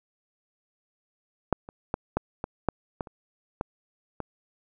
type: clicks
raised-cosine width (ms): 1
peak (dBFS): -7 / -27 / -12 / -10 / -16 / -8 / -16 / -29 / -14 / -18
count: 10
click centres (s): 1.527 / 1.689 / 1.941 / 2.17 / 2.441 / 2.687 / 3.008 / 3.072 / 3.611 / 4.203
effects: none